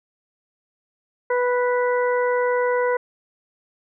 harmonic tone, 492.8 Hz, B4, 4 cents flat, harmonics 1 / 2 / 3 / 4, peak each -19 / -25 / -29 / -31 dBFS, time 1.3-2.97 s, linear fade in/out 5 ms, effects none

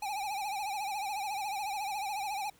square tone with vibrato, 812 Hz, G#5, 39 cents flat, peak -34 dBFS, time 0.02-2.5 s, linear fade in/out 5 ms, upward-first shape triangle, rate 14 Hz, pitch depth 120 cents each way, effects pink hiss -63 dBFS RMS until 2.59 s

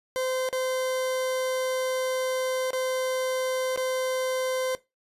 40% pulse tone with dropouts, 516 Hz, C5, 24 cents flat, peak -25 dBFS, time 0.16-4.75 s, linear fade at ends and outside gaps 0 ms, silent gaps 0.489-0.528 / 2.706-2.732 / 3.761-3.775 s, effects noise-tail reverb RT60 0.2 s tail -17 dB re dry + resampled to 32000 Hz

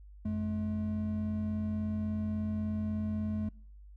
triangle tone pair together, 90.02 / 213.6 Hz, F#2 / G#3, -47 / +49 cents, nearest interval octave + minor third, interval 1496 cents, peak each -34 / -30 dBFS, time 0.25-3.49 s, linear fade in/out 5 ms, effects noise-tail reverb RT60 0.6 s tail -25 dB re dry + added 50 Hz sine -49 dBFS peak until 3.96 s

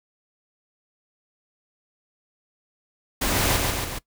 pink noise with echo, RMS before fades -23 dBFS, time 3.21-3.57 s, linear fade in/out 10 ms, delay 140 ms, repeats 3, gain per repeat -3 dB, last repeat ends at 3.99 s, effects noise-tail reverb RT60 0.1 s tail -20 dB re dry

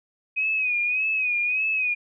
sine tone with vibrato, 2507 Hz, D#7, 12 cents sharp, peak -21 dBFS, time 0.36-1.95 s, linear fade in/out 20 ms, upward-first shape sine, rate 1.7 Hz, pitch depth 69 cents each way, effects none

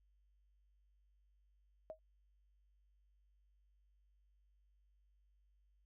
sine tone with exponential decay, 632 Hz, D#5, 27 cents sharp, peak -40 dBFS, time 1.9-1.99 s, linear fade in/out 0 ms, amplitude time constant 19 ms, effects added 50 Hz sine -70 dBFS peak until 5.85 s

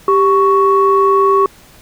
sine tone pair together, 393 / 1112.7 Hz, G4 / C#6, +4 / +6 cents, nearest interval octave + tritone, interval 1802 cents, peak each -10 dBFS, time 0.08-1.46 s, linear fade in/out 2 ms, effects tanh soft clip ceiling 0 dBFS + pink hiss -43 dBFS RMS until 1.81 s

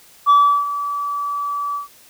sine tone with ADSR envelope, 1151 Hz, D6, 35 cents flat, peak -5 dBFS, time 0.26-1.88 s, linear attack 39 ms, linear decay 350 ms, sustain -15 dB, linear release 130 ms, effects tanh soft clip ceiling -7 dBFS + white hiss -48 dBFS RMS until 2.09 s

